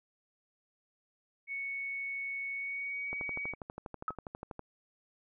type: tone with pitch glide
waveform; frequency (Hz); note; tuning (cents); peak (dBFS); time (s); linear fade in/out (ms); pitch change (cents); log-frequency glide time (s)
sine; 2217 to 2260; C#7 to C#7; 0 to +33; -35; 1.47-3.55; 50; +33; 2.52-3.13
type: click train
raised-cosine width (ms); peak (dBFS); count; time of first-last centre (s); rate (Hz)
1; -27; 19; 3.13-4.593; 12.3
type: tone with exponential decay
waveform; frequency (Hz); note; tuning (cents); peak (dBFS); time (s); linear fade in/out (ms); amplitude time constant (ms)
sine; 1283; E6; -47; -27; 4.08-4.15; 1; 15
effects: none